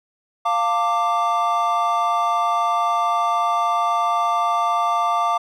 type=chord; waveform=triangle; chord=D minor; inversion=first; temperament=equal with one note detuned; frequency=698.5 / 898.5 / 1174.7 Hz; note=F5 / A5 / D6; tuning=0 / +36 / 0 cents; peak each=-20 / -22 / -18 dBFS; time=0.45-5.38 s; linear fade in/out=10 ms; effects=none